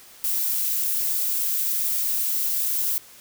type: noise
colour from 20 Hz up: violet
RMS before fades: -24 dBFS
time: 0.24-2.98 s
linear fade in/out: 0 ms
effects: white hiss -48 dBFS RMS until 3.2 s